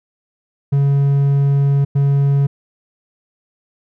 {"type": "tone bursts at uneven times", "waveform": "triangle", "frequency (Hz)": 140, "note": "C#3", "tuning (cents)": 18, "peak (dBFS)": -9, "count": 2, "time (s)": [[0.72, 1.85], [1.95, 2.47]], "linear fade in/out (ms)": 10, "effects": []}